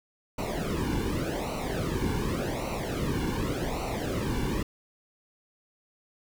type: noise with flanger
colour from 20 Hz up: brown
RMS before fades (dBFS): -30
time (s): 0.38-4.63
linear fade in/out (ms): 5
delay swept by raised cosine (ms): 0.59 to 1.59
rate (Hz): 0.87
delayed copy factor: -0.85
effects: none